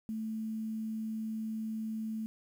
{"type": "tone with quantisation", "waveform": "sine", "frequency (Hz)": 220, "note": "A3", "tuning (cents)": 0, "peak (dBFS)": -34, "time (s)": [0.09, 2.26], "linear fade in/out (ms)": 0, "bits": 10, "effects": []}